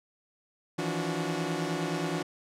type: tone cluster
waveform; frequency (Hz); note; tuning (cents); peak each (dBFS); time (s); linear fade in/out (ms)
sawtooth; 160.9 / 170.4 / 287.9 / 364.9; E3 / F3 / D4 / F#4; -42 / -42 / -34 / -24; -31; 0.78-2.23; 10
effects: low-pass 9000 Hz 12 dB/octave